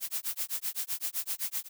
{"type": "noise with tremolo", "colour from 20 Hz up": "blue", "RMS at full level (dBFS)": -31, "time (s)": [0, 1.69], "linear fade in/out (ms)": 50, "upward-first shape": "sine", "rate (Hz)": 7.8, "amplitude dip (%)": 100, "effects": []}